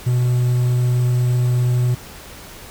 triangle tone with quantisation, 123.47 Hz, B2, in tune, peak -12 dBFS, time 0.06-1.95 s, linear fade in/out 10 ms, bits 7, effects pink hiss -38 dBFS RMS until 2.7 s

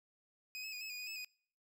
25% pulse tone with pitch steps, 2509 / 2586 / 2468 / 2586 / 2460 / 2481 / 2602 / 2485 Hz, D#7 / E7 / D#7 / E7 / D#7 / D#7 / E7 / D#7, +14 / -34 / -15 / -34 / -20 / -6 / -23 / -3 cents, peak -39 dBFS, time 0.55-1.246 s, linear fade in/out 0 ms, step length 87 ms, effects noise-tail reverb RT60 0.6 s tail -26 dB re dry

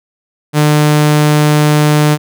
sawtooth tone, 150 Hz, D3, 37 cents sharp, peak -3 dBFS, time 0.53-2.18 s, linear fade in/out 50 ms, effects none

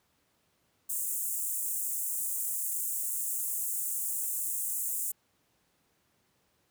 pink high-pass noise, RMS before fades -33 dBFS, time 0.89-5.12 s, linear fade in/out 10 ms, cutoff 7400 Hz, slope 48 dB/octave, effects pink hiss -72 dBFS RMS until 6.7 s + high-pass 80 Hz 12 dB/octave

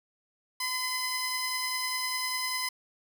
sawtooth tone cluster, 1017 / 2044 / 5060 Hz, C6 / C7 / D#8, -50 / -41 / +28 cents, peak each -31 dBFS, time 0.6-2.69 s, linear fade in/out 5 ms, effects none

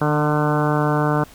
harmonic tone with a mistuned harmonic, 149.9 Hz, D3, 36 cents sharp, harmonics 1 / 2 / 3 / 4 / 5 / 6 / 7 / 8 / 9 / 10, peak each -20 / -23 / -25 / -26 / -27 / -28 / -28 / -29 / -30 / -30 dBFS, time 0.01-1.24 s, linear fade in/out 5 ms, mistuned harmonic 2, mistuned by -16 cents, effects pink hiss -46 dBFS RMS until 1.34 s

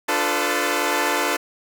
10% pulse chord, B half-diminished seventh, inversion first, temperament equal with one note detuned, 293.7 / 349.2 / 440 / 504.8 Hz, D4 / F4 / A4 / B4, 0 / 0 / 0 / +38 cents, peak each -17 dBFS, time 0.08-1.37 s, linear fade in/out 10 ms, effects none

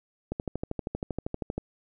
click train, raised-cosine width 2 ms, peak -17 dBFS, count 17, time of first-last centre 0.32-1.58 s, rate 12.7 Hz, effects none

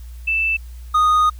sine / triangle tone pair in turn, 2647 / 1238.4 Hz, E7 / D#6, +7 / -9 cents, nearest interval octave + minor second, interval 1316 cents, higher first, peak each -16 / -10 dBFS, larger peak second, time 0.27-0.57 / 0.94-1.3 s, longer second, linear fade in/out 10 ms, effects added 60 Hz sine -32 dBFS peak until 1.39 s + white hiss -52 dBFS RMS until 1.39 s

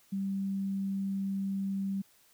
sine tone, 195.2 Hz, G3, 7 cents flat, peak -30 dBFS, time 0.12-2.02 s, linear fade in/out 10 ms, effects white hiss -64 dBFS RMS until 2.33 s

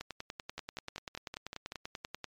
two click trains, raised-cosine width 0.2 ms, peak -22 / -23 dBFS, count 24 / 7, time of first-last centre 0.01-2.243 / 0.58-1.721 s, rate 10.3 / 5.26 Hz, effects MP3 96 kbps

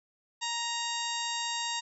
harmonic tone, 935 Hz, A#5, 5 cents sharp, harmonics 1 / 2 / 3 / 4 / 5 / 6 / 7 / 8, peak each -36 / -40 / -39 / -37 / -41 / -44 / -43 / -40 dBFS, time 0.41-1.81 s, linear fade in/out 20 ms, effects none

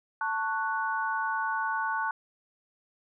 sine chord, F# minor, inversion first, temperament just, 888 / 1110 / 1480 Hz, A5 / C#6 / F#6, +16 / +2 / 0 cents, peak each -31 / -33 / -31 dBFS, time 0.21-2.11 s, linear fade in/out 2 ms, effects none

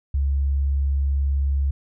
sine tone, 69.3 Hz, C#2, in tune, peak -18 dBFS, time 0.14-1.71 s, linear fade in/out 5 ms, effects none

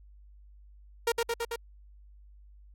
sawtooth tone with echo, 466.2 Hz, A#4, in tune, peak -20 dBFS, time 1.07-1.12 s, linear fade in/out 5 ms, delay 110 ms, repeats 4, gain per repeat -2 dB, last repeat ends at 1.56 s, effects added 50 Hz sine -51 dBFS peak until 2.74 s + AAC 48 kbps

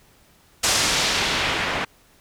white noise with low-pass filter sweep, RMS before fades -22 dBFS, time 0.63-1.85 s, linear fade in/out 10 ms, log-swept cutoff 7400 to 1900 Hz, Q 1, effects pink hiss -56 dBFS RMS until 2.2 s

